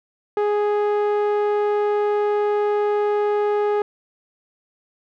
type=tone with low-pass filter; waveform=sawtooth; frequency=415.3 Hz; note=G#4; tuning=in tune; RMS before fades=-20 dBFS; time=0.37-3.82 s; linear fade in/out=2 ms; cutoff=1100 Hz; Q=0.6; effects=none